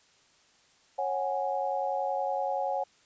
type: chord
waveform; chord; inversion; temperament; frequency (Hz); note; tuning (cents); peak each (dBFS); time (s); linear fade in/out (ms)
sine; C# suspended fourth; none; equal with one note detuned; 548.6 / 740 / 830.6; C#5 / F#5 / G#5; -18 / 0 / 0; -32; 0.98-2.84; 10
effects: white hiss -63 dBFS RMS until 3.05 s + resampled to 16000 Hz